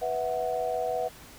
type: chord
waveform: sine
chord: B suspended fourth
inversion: none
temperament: equal with one note detuned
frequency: 493.9 / 654.3 / 740 Hz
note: B4 / E5 / F#5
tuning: 0 / -13 / 0 cents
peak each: -31 dBFS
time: 0.01-1.09 s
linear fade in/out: 20 ms
effects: pink hiss -49 dBFS RMS until 1.38 s